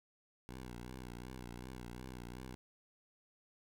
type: tone with vibrato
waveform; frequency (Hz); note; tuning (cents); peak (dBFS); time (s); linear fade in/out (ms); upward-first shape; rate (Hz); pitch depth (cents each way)
10% pulse; 61.74; B1; 0; -38; 0.49-2.55; 0; triangle; 2.7; 94
effects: none